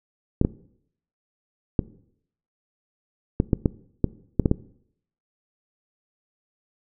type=clicks; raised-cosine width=3 ms; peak=-5 dBFS; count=10; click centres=0.414 / 0.449 / 1.792 / 3.401 / 3.532 / 3.658 / 4.043 / 4.397 / 4.458 / 4.514 s; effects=noise-tail reverb RT60 0.7 s tail -20 dB re dry